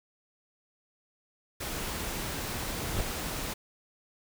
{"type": "noise", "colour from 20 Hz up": "pink", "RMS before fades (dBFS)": -35, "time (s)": [1.6, 3.54], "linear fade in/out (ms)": 10}
{"type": "noise with exponential growth", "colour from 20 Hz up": "brown", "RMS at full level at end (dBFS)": -27, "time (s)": [2.55, 3.01], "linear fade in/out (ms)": 2, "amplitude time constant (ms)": 100}
{"effects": []}